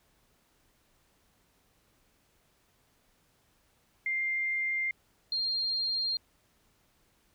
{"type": "tone pair in turn", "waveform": "sine", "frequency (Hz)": [2102, 4204], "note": ["C7", "C8"], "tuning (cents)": [7, 7], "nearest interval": "octave", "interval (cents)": 1200, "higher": "second", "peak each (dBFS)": -28, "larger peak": "neither", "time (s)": [[4.06, 4.91], [5.32, 6.17]], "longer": "neither", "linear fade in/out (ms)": 2, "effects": ["pink hiss -69 dBFS RMS until 7.34 s"]}